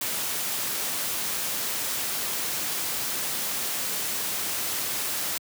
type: noise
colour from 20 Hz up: white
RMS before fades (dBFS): -29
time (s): 0.01-5.38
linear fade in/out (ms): 5
effects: high-pass 100 Hz 12 dB/octave